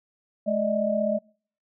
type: tone cluster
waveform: sine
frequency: 213.4 / 597 / 633 Hz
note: G#3 / D5 / D#5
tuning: +47 / +28 / +30 cents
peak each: -27 / -26 / -26 dBFS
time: 0.46-1.19 s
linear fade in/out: 20 ms
effects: noise-tail reverb RT60 0.5 s tail -26 dB re dry